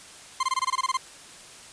40% pulse tone bursts, 1046.5 Hz, C6, in tune, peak -21 dBFS, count 11, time 0.4-0.972 s, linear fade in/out 5 ms, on 32 ms, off 22 ms, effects white hiss -46 dBFS RMS until 1.72 s + resampled to 22050 Hz

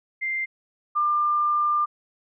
sine tone pair in turn, 2093 / 1195.8 Hz, C7 / D6, 0 / +31 cents, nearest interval minor seventh, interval 969 cents, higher first, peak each -24 / -19 dBFS, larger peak second, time 0.21-0.46 / 0.95-1.86 s, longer second, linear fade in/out 20 ms, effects none

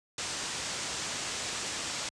white low-pass noise, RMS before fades -36 dBFS, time 0.18-2.09 s, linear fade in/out 2 ms, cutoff 8200 Hz, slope 48 dB/octave, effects high-pass 60 Hz 12 dB/octave

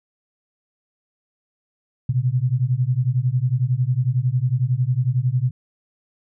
sine beating tone pair, 120.8 / 131.8 Hz, B2 / C3, -38 / +13 cents, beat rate 11 Hz, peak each -20 dBFS, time 2.09-5.51 s, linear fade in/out 5 ms, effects none

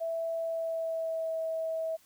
sine tone with pitch glide, 659.3 to 647.2 Hz, E5 to E5, 0 to -32 cents, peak -30 dBFS, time 0-1.97 s, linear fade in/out 20 ms, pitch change -32 cents, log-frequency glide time 0.36-1.39 s, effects white hiss -63 dBFS RMS until 2.05 s

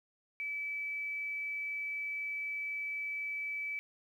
sine tone, 2302 Hz, D7, 35 cents flat, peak -35 dBFS, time 0.4-3.79 s, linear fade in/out 0 ms, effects 11-bit

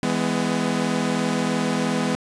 sawtooth chord, E major, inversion none, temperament equal with one note detuned, 164.81 / 207.7 / 250.7 Hz, E3 / G#3 / B3, 0 / 0 / +26 cents, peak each -23 / -21 / -20 dBFS, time 0.03-2.15 s, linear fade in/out 0 ms, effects resampled to 22050 Hz + 9-bit

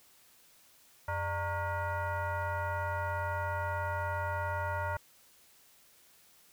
sine tone with frequency modulation, 415.3 Hz, G#4, in tune, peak -31 dBFS, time 1.08-4.97 s, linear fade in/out 5 ms, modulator 507 Hz, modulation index 2.3, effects white hiss -62 dBFS RMS until 6.52 s

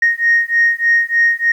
sine beating tone pair, 1861 / 1864.3 Hz, A#6 / A#6, -3 / 0 cents, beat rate 3.3 Hz, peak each -13 dBFS, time 0.02-1.52 s, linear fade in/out 5 ms, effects tanh soft clip ceiling -4 dBFS + 8-bit

